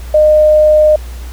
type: tone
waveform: sine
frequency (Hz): 611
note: D#5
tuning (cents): -32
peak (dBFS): -4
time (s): 0.14-0.96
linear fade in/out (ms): 5
effects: added 60 Hz sine -23 dBFS peak until 1.32 s + pink hiss -37 dBFS RMS until 1.32 s